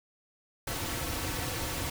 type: noise with comb filter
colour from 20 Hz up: pink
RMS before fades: -34 dBFS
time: 0.67-1.9 s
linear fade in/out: 5 ms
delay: 4.9 ms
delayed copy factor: -0.6
effects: none